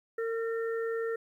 harmonic tone, 455.7 Hz, A#4, 39 cents flat, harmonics 1 / 3 / 4, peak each -30 / -42 / -42 dBFS, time 0.18-1.16 s, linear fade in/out 5 ms, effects 11-bit

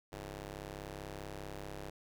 10% pulse ring-modulated tone, 100.3 Hz, G2, 40 cents sharp, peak -32 dBFS, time 0.12-1.9 s, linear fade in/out 5 ms, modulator 233 Hz, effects none

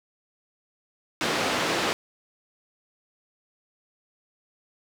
pink band-pass noise, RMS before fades -26 dBFS, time 1.21-1.93 s, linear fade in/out 0 ms, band 250 to 4900 Hz, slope 12 dB/octave, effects none

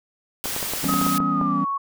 white noise, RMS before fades -28 dBFS, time 0.44-1.18 s, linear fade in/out 0 ms
clicks, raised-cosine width 1 ms, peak -15 dBFS, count 11, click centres 0.457 / 0.564 / 0.628 / 0.736 / 0.844 / 0.894 / 0.939 / 1.015 / 1.066 / 1.203 / 1.413 s
triangle chord, C# half-diminished seventh, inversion first, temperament equal, 164.81 / 196 / 246.9 / 277.2 Hz, E3 / G3 / B3 / C#4, 0 / 0 / 0 / 0 cents, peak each -27 / -25 / -27 / -23 dBFS, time 0.83-1.65 s, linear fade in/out 10 ms
sine tone with pitch glide, 1266 to 1108.5 Hz, D#6 to C#6, +30 to 0 cents, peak -22 dBFS, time 0.88-1.78 s, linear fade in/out 10 ms, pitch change -230 cents, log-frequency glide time 1.29-1.67 s
effects none

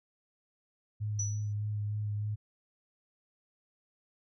sine tone with vibrato, 104.8 Hz, G#2, 16 cents sharp, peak -31 dBFS, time 1-2.36 s, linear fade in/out 20 ms, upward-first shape sine, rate 3.3 Hz, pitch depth 17 cents each way
sine tone with exponential decay, 5920 Hz, F#8, in tune, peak -30 dBFS, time 1.19-1.53 s, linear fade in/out 5 ms, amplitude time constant 73 ms
effects none

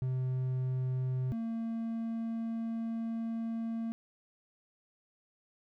triangle tone pair in turn, 128.8 / 227.6 Hz, C3 / A#3, -27 / -41 cents, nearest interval minor seventh, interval 986 cents, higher second, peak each -28 / -31 dBFS, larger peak first, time 0.02-1.32 / 1.32-3.92 s, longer second, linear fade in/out 0 ms, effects none

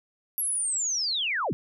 sine linear sweep, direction down, 11540 to 82 Hz, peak -25 dBFS, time 0.38-1.53 s, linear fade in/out 0 ms, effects none

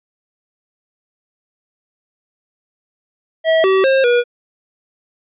square tone with pitch steps, 646 / 382.4 / 534 / 482.4 Hz, E5 / G4 / C5 / B4, -35 / -43 / +35 / -41 cents, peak -11 dBFS, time 3.44-4.24 s, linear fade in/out 50 ms, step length 200 ms, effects resampled to 8000 Hz

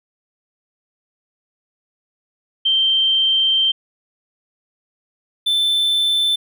sine / triangle tone pair in turn, 3136 / 3533 Hz, G7 / A7, 0 / +6 cents, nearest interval major second, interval 206 cents, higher second, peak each -13 dBFS, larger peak neither, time 2.65-3.72 / 5.46-6.36 s, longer first, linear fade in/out 10 ms, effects none

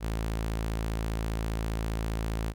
sawtooth tone, 55 Hz, A1, in tune, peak -25 dBFS, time 0-2.54 s, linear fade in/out 50 ms, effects none

